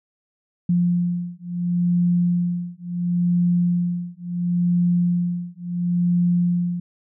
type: beating tone pair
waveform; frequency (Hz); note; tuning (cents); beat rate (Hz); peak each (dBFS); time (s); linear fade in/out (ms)
sine; 175 / 175.72; F3 / F3; +4 / +11; 0.72; -21; 0.69-6.8; 5
effects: none